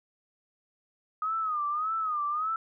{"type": "tone with vibrato", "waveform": "sine", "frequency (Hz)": 1244.5, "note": "D#6", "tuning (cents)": 0, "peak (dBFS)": -27, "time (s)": [1.22, 2.56], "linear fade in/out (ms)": 2, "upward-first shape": "sine", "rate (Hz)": 1.7, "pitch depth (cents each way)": 110, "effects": []}